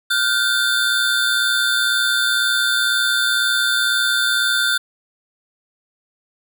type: tone cluster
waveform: square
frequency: 1416 / 1538 / 3562 Hz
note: F6 / G6 / A7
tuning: +23 / -33 / +21 cents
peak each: -21 dBFS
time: 0.1-4.78 s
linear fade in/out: 10 ms
effects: none